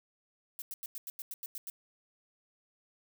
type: noise bursts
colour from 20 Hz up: violet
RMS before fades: -41 dBFS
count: 10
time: 0.59-1.699 s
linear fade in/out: 0 ms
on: 29 ms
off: 91 ms
effects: none